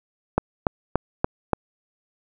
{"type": "click train", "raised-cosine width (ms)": 1, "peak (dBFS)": -4, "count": 5, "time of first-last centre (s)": [0.38, 1.533], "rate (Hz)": 3.47, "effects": []}